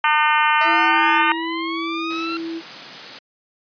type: harmonic tone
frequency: 302.8 Hz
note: D#4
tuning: 47 cents flat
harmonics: 3 / 4 / 5 / 6 / 7 / 8 / 9 / 10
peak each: -18 / -20 / -22 / -24 / -25 / -26 / -27 / -28 dBFS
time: 0.04-1.32 s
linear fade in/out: 2 ms
type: linear sweep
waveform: 20% pulse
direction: up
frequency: 640 to 1369 Hz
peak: -20 dBFS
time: 0.61-2.37 s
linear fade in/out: 2 ms
type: tone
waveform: sine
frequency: 329.6 Hz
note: E4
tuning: in tune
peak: -25 dBFS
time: 0.64-2.62 s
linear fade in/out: 50 ms
type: high-pass noise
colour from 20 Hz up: white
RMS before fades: -34 dBFS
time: 2.1-3.19 s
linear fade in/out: 5 ms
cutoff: 130 Hz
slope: 48 dB/octave
effects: resampled to 11025 Hz